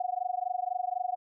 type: tone with amplitude modulation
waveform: sine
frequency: 730 Hz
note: F#5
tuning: 24 cents flat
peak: -25 dBFS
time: 0-1.16 s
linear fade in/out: 5 ms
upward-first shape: sine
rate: 24 Hz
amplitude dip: 100%
effects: none